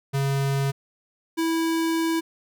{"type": "tone pair in turn", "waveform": "square", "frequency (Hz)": [137.8, 327.7], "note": ["C#3", "E4"], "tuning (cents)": [-10, -10], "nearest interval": "octave + minor third", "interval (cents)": 1500, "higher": "second", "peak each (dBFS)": -22, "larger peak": "neither", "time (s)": [[0.13, 0.72], [1.37, 2.21]], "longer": "second", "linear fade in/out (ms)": 20, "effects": []}